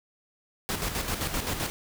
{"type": "noise with tremolo", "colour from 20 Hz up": "pink", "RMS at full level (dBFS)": -29, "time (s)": [0.69, 1.7], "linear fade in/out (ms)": 0, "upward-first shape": "square", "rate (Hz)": 7.7, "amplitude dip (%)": 50, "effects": []}